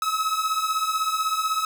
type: beating tone pair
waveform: 45% pulse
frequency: 1275 / 1291 Hz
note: D#6 / E6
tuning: +42 / -37 cents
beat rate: 16 Hz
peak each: -27 / -24 dBFS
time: 0.02-1.65 s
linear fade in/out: 2 ms
effects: none